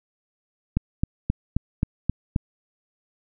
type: click train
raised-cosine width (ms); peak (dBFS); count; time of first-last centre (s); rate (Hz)
5; -8; 7; 0.77-2.362; 3.77
effects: none